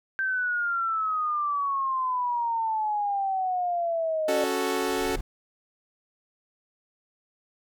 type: exponential sweep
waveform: sine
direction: down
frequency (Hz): 1568 to 596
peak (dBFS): -24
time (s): 0.19-4.44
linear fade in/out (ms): 0
type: chord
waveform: sawtooth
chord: F# minor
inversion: second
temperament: equal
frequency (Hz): 277.2 / 370 / 440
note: C#4 / F#4 / A4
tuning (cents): 0 / 0 / 0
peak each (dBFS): -27 / -25 / -25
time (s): 4.28-5.16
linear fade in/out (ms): 5
type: noise with exponential growth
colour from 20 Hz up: brown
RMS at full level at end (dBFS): -32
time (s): 4.56-5.21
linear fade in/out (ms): 5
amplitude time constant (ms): 140
effects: none